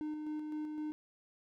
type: tone with tremolo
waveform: triangle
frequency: 304.7 Hz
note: D#4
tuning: 36 cents flat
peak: -34 dBFS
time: 0.01-0.92 s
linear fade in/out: 0 ms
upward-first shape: square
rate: 3.9 Hz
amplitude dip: 30%
effects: none